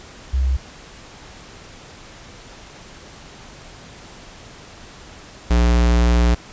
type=tone pair in turn; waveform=sine / square; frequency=65.41 / 59.21 Hz; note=C2 / A#1; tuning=0 / +28 cents; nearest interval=major second; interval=172 cents; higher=first; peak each=-15 / -13 dBFS; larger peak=second; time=0.33-0.57 / 5.5-6.35 s; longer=second; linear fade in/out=10 ms; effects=pink hiss -41 dBFS RMS until 6.52 s + resampled to 16000 Hz